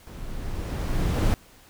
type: noise with level ramp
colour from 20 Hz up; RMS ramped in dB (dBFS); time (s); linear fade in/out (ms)
brown; -38 to -19; 0.07-1.34; 0
effects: pink hiss -53 dBFS RMS until 1.69 s